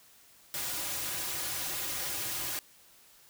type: noise with comb filter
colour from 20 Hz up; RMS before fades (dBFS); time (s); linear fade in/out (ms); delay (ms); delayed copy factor
white; -35; 0.54-2.59; 0; 4.5; -0.75
effects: white hiss -59 dBFS RMS until 3.29 s